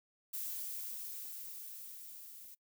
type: noise with level ramp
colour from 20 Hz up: violet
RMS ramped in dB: -40 to -53 dBFS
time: 0.33-2.55 s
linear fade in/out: 10 ms
effects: noise-tail reverb RT60 0.1 s tail -23 dB re dry